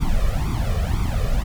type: noise with flanger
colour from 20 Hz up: brown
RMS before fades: -20 dBFS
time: 0-1.44 s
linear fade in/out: 20 ms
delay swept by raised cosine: 0.85 to 1.7 ms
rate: 2 Hz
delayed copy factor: +0.95
effects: none